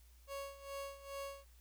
30% pulse tone with tremolo, 554.4 Hz, C#5, in tune, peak -39 dBFS, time 0.27-1.45 s, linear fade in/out 50 ms, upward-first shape sine, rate 2.4 Hz, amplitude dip 80%, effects added 60 Hz sine -60 dBFS peak until 1.6 s + white hiss -70 dBFS RMS until 1.6 s

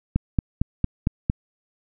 click train, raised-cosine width 5 ms, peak -7 dBFS, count 6, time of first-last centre 0.16-1.299 s, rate 4.39 Hz, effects none

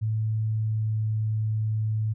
sine tone with pitch glide, 109.5 to 108.81 Hz, A2 to A2, -8 to -19 cents, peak -23 dBFS, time 0.01-2.14 s, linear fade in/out 20 ms, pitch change -11 cents, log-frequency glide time 0.51-1.02 s, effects none

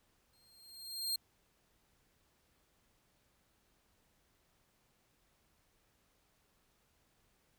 sawtooth tone with exponential growth, 4206 Hz, C8, 8 cents sharp, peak -29 dBFS, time 0.33-1.16 s, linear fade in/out 5 ms, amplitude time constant 180 ms, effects pink hiss -74 dBFS RMS until 7.58 s

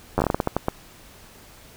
slowing click train, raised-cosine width 1 ms, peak -6 dBFS, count 12, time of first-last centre 0.18-0.684 s, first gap 10 ms, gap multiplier 1.28, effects pink hiss -48 dBFS RMS until 1.76 s

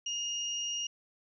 sine tone pair together, 2847 / 5725 Hz, F7 / F8, +33 / +42 cents, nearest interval octave, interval 1209 cents, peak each -34 / -37 dBFS, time 0.06-0.87 s, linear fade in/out 5 ms, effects none

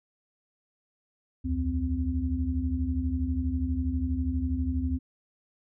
sine tone cluster, 70.3 / 82.6 / 258.3 Hz, C#2 / E2 / C4, +25 / +4 / -22 cents, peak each -30 dBFS, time 1.44-4.99 s, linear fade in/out 20 ms, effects none

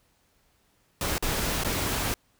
pink noise with dropouts, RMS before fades -28 dBFS, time 1.01-2.14 s, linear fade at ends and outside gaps 1 ms, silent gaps 1.181-1.225 / 1.636-1.647 s, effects pink hiss -67 dBFS RMS until 2.39 s

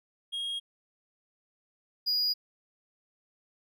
triangle tone pair in turn, 3265 / 4892 Hz, G#7 / D#8, -30 / -30 cents, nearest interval perfect fifth, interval 700 cents, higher second, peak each -30 / -24 dBFS, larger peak second, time 0.32-0.6 / 2.06-2.34 s, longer neither, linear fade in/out 20 ms, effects none

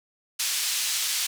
pink band-pass noise, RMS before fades -27 dBFS, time 0.39-1.27 s, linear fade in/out 10 ms, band 3300 to 11000 Hz, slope 12 dB/octave, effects none

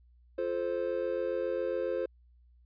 triangle chord, F major, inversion none, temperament just, 349.2 / 436.5 / 523.8 Hz, F4 / A4 / C5, 0 / -14 / +2 cents, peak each -34 / -34 / -30 dBFS, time 0.38-2.06 s, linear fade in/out 5 ms, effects added 60 Hz sine -58 dBFS peak until 2.65 s + resampled to 11025 Hz

